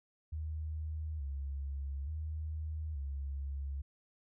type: tone with vibrato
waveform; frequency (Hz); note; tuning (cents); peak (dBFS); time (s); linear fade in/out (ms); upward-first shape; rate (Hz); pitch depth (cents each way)
sine; 73.42; D2; 0; -36; 0.32-3.82; 10; square; 0.57; 100
effects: none